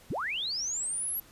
sine linear sweep, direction up, 50.9 to 11840 Hz, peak -30 dBFS, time 0.1-1.2 s, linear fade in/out 5 ms, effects pink hiss -56 dBFS RMS until 1.31 s + resampled to 32000 Hz

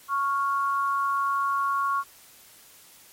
sine tone pair together, 1106.9 / 1399 Hz, C#6 / F6, -3 / +3 cents, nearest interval major third, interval 406 cents, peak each -23 / -30 dBFS, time 0.08-2.04 s, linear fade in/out 50 ms, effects white hiss -52 dBFS RMS until 3.12 s + MP3 64 kbps

